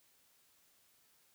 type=silence; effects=white hiss -70 dBFS RMS until 1.34 s